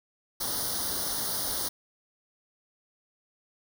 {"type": "noise with comb filter", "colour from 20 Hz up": "white", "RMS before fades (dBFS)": -31, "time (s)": [0.4, 1.69], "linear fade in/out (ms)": 10, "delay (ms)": 0.2, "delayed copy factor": 1, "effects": []}